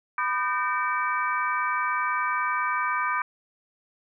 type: tone cluster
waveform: sine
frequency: 994 / 1214 / 1544 / 1821 / 2301 Hz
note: B5 / D#6 / G6 / A#6 / D7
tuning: +11 / -43 / -27 / -41 / -36 cents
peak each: -29 / -27 / -30 / -35 / -33 dBFS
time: 0.18-3.22 s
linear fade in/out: 2 ms
effects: none